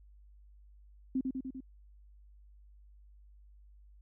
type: tone with echo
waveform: sine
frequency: 261.6 Hz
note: C4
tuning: in tune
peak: -28 dBFS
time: 1.15-1.21 s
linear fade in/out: 5 ms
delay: 99 ms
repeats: 4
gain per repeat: -3 dB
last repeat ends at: 1.606 s
effects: added 50 Hz sine -55 dBFS peak until 4.01 s